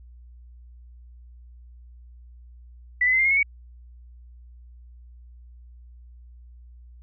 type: tone with pitch steps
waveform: sine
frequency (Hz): 1973 / 2016 / 2059 / 2104 / 2149 / 2196 / 2243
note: B6 / B6 / C7 / C7 / C7 / C#7 / C#7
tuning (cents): -2 / +35 / -28 / +9 / +46 / -17 / +20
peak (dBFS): -17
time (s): 3.01-3.43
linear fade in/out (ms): 5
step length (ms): 60
effects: added 60 Hz sine -44 dBFS peak until 7.02 s